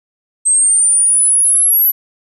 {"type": "exponential sweep", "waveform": "sine", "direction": "up", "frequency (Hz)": [8230, 11840], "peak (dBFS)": -8, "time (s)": [0.45, 1.92], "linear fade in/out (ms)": 20, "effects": []}